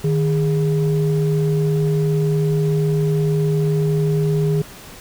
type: tone pair together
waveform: sine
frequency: 153.8 / 410.6 Hz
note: D#3 / G#4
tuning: -20 / -20 cents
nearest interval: octave + perfect fourth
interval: 1700 cents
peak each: -15 / -20 dBFS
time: 0.04-4.62 s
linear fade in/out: 5 ms
effects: tanh soft clip ceiling -9 dBFS + pink hiss -39 dBFS RMS until 5 s